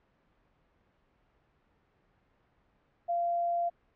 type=tone; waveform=sine; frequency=690 Hz; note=F5; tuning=21 cents flat; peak=-27 dBFS; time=3.08-3.7 s; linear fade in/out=20 ms; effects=pink hiss -70 dBFS RMS until 3.95 s + low-pass 2000 Hz 12 dB/octave